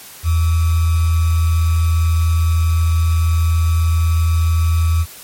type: tone with sample-and-hold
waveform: sine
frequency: 82 Hz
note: E2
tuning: 9 cents flat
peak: -11 dBFS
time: 0.23-5.06 s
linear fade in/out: 50 ms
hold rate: 1225 Hz
effects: white hiss -37 dBFS RMS until 5.23 s + MP3 64 kbps